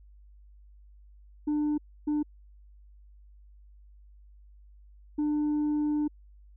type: tone bursts at uneven times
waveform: sine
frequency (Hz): 298.4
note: D4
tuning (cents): +28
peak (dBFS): -22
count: 3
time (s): 1.47-1.78 / 2.07-2.23 / 5.18-6.08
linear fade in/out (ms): 10
effects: tanh soft clip ceiling -24 dBFS + added 50 Hz sine -51 dBFS peak until 6.56 s